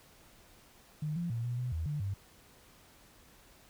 sine tone with pitch steps, 152.3 / 172.3 / 116.3 / 121.3 / 124.7 / 80.6 / 148 / 98.5 Hz, D#3 / F3 / A#2 / B2 / B2 / E2 / D3 / G2, -37 / -23 / -4 / -31 / +17 / -38 / +14 / +9 cents, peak -32 dBFS, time 1.02-2.14 s, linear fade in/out 5 ms, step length 140 ms, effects pink hiss -60 dBFS RMS until 3.69 s

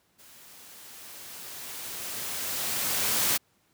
white noise with level ramp, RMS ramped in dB -53 to -24 dBFS, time 0.18-3.38 s, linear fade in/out 20 ms, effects pink hiss -68 dBFS RMS until 3.73 s + high-pass 80 Hz 12 dB/octave

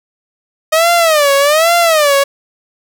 sawtooth tone with vibrato, 619 Hz, D#5, 9 cents flat, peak -4 dBFS, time 0.72-2.24 s, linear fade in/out 10 ms, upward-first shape sine, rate 1.2 Hz, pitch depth 190 cents each way, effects none

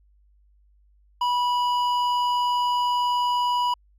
sine tone with hard clipping, 979 Hz, B5, 15 cents flat, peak -22 dBFS, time 1.21-3.74 s, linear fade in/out 5 ms, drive 9 dB, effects added 50 Hz sine -56 dBFS peak until 3.98 s

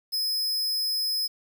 45% pulse tone, 5100 Hz, D#8, 42 cents sharp, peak -25 dBFS, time 0.12-1.28 s, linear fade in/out 20 ms, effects 9-bit

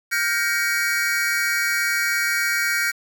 square chord, G half-diminished seventh, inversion third, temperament just, 1411.2 / 1568 / 1881.6 / 2258 Hz, F6 / G6 / Bb6 / Db7, +18 / 0 / +16 / +31 cents, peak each -26 dBFS, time 0.11-2.92 s, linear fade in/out 20 ms, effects 7-bit

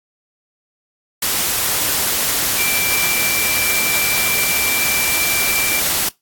sine tone in noise, 2349 Hz, D7, in tune, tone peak -20 dBFS, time 2.58-5.8 s, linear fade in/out 5 ms, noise white, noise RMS -18 dBFS, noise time 1.22-6.09 s, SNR -5 dB, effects noise-tail reverb RT60 0.2 s tail -23 dB re dry + AAC 64 kbps

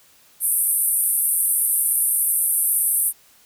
white band-pass noise, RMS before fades -20 dBFS, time 0.4-3.13 s, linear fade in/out 50 ms, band 8800 to 13000 Hz, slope 96 dB/octave, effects white hiss -54 dBFS RMS until 3.45 s

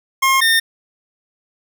25% pulse tone pair in turn, 1070 / 1819.8 Hz, C6 / A#6, +38 / -42 cents, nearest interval major sixth, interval 920 cents, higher second, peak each -8 dBFS, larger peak neither, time 0.22-0.41 / 0.41-0.6 s, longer neither, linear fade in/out 10 ms, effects none

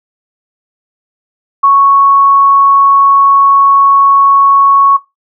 sine tone, 1108 Hz, C#6, 1 cent flat, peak -3 dBFS, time 1.63-4.97 s, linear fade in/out 10 ms, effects noise-tail reverb RT60 0.2 s tail -17 dB re dry

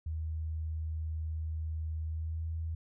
sine tone with pitch glide, 79.2 to 81.05 Hz, D#2 to E2, +31 to -29 cents, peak -33 dBFS, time 0.06-2.75 s, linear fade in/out 5 ms, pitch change +40 cents, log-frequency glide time 2.06-2.46 s, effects none

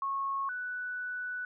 sine tone pair in turn, 1096 / 1485.6 Hz, C#6 / F#6, -20 / +7 cents, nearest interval perfect fourth, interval 527 cents, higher second, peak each -30 / -34 dBFS, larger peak first, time 0.02-0.49 / 0.49-1.45 s, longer second, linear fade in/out 2 ms, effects none

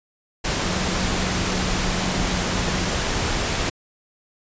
sine tone in noise, 183.7 Hz, F#3, 12 cents flat, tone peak -28 dBFS, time 0.65-2.9 s, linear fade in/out 10 ms, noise pink, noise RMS -23 dBFS, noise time 0.44-3.7 s, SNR -8 dB, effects resampled to 16000 Hz

